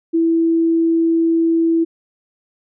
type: tone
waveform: sine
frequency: 330 Hz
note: E4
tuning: 2 cents sharp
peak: -12 dBFS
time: 0.13-1.85 s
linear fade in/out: 20 ms
effects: none